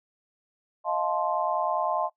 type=chord; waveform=sine; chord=F dominant seventh; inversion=third; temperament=just; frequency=628.6 / 698.5 / 873.1 / 1047.7 Hz; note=Eb5 / F5 / A5 / C6; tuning=+18 / 0 / -14 / +2 cents; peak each=-30 dBFS; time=0.84-2.1 s; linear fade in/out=50 ms; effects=noise-tail reverb RT60 0.1 s tail -18 dB re dry